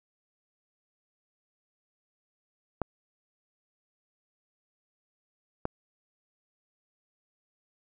clicks, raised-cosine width 1 ms, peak -14 / -15 dBFS, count 2, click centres 2.817 / 5.654 s, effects none

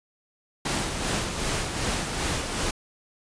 pink noise with tremolo, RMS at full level -26 dBFS, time 0.65-2.71 s, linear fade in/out 5 ms, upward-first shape sine, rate 2.6 Hz, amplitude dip 45%, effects resampled to 22050 Hz

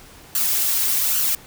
blue noise with flanger, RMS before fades -20 dBFS, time 0.35-1.35 s, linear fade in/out 2 ms, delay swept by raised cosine 0.67 to 3.77 ms, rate 1.2 Hz, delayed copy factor +0.55, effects pink hiss -45 dBFS RMS until 1.46 s

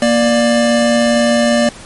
square tone pair together, 235.8 / 590 Hz, A#3 / D5, +20 / +8 cents, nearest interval octave + major third, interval 1588 cents, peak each -13 dBFS, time 0.02-1.69 s, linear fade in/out 2 ms, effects pink hiss -35 dBFS RMS until 1.85 s + MP3 48 kbps

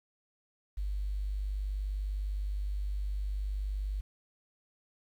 sine tone with quantisation, 49.76 Hz, G1, 27 cents sharp, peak -31 dBFS, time 0.77-4.01 s, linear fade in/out 10 ms, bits 10, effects none

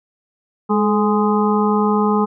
harmonic tone with a mistuned harmonic, 207.7 Hz, G#3, in tune, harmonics 1 / 2 / 4 / 5 / 6, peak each -16 / -19 / -22 / -23 / -24 dBFS, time 0.69-2.26 s, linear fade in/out 20 ms, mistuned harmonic 2, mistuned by +48 cents, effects none

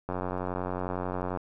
click train, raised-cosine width 1 ms, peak -18 dBFS, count 118, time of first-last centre 0.09-1.373 s, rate 91.2 Hz, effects none

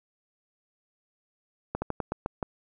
slowing click train, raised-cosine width 1 ms, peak -15 dBFS, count 7, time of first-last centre 1.75-2.428 s, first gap 70 ms, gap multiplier 1.19, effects none

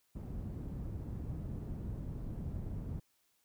white low-pass noise, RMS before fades -41 dBFS, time 0.15-3 s, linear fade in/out 10 ms, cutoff 140 Hz, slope 12 dB/octave, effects white hiss -75 dBFS RMS until 3.44 s

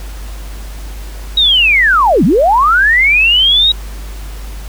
sine linear two-way sweep, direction down then up, 3850 to 146.83 to 3850 Hz, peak -6 dBFS, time 1.37-3.72 s, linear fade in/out 5 ms, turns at 2.24 s, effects added 50 Hz sine -23 dBFS peak until 4.68 s + pink hiss -35 dBFS RMS until 4.68 s

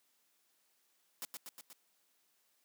white noise with echo, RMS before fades -42 dBFS, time 1.22-1.25 s, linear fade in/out 0 ms, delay 120 ms, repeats 4, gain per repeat -3 dB, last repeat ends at 1.73 s, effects white hiss -75 dBFS RMS until 2.64 s + high-pass 200 Hz 12 dB/octave

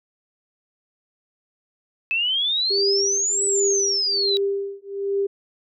sine exponential two-way sweep, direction up then down, 2587 to 8000 to 3856 Hz, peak -19 dBFS, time 2.11-4.37 s, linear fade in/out 0 ms, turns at 3.45 s
sine tone with tremolo, 397.2 Hz, G4, 23 cents sharp, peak -18 dBFS, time 2.7-5.27 s, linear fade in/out 10 ms, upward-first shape triangle, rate 1.3 Hz, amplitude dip 100%
effects none

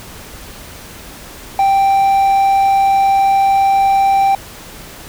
triangle tone, 784 Hz, G5, in tune, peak -7 dBFS, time 1.59-4.35 s, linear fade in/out 2 ms, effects pink hiss -34 dBFS RMS until 5.08 s

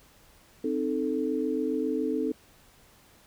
sine chord, A diminished, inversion first, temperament equal with one note detuned, 261.6 / 308.8 / 440 Hz, C4 / Eb4 / A4, 0 / -13 / 0 cents, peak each -30 dBFS, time 0.64-2.32 s, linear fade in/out 5 ms, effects pink hiss -58 dBFS RMS until 3.26 s

